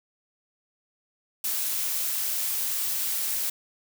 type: noise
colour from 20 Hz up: blue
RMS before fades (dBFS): -28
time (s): 1.44-3.5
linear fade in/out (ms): 5
effects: none